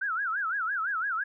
sine tone with vibrato, 1464 Hz, F#6, 19 cents flat, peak -27 dBFS, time 0.01-1.24 s, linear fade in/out 10 ms, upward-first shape sine, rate 5.9 Hz, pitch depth 230 cents each way, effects none

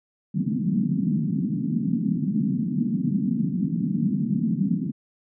white band-pass noise, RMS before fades -24 dBFS, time 0.34-4.92 s, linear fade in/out 20 ms, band 150 to 250 Hz, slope 48 dB/octave, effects none

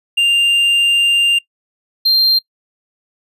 triangle tone pair in turn, 2794 / 4177 Hz, F7 / C8, 0 / -4 cents, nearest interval perfect fifth, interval 696 cents, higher second, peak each -8 dBFS, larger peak neither, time 0.17-1.39 / 2.05-2.39 s, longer first, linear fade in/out 10 ms, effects noise-tail reverb RT60 0.1 s tail -22 dB re dry + resampled to 32000 Hz

